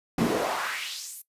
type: noise with high-pass filter sweep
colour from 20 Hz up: brown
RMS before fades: -29 dBFS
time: 0.18-1.22 s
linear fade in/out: 5 ms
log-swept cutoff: 200 to 12000 Hz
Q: 2.3
effects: noise-tail reverb RT60 0.1 s tail -18 dB re dry + resampled to 32000 Hz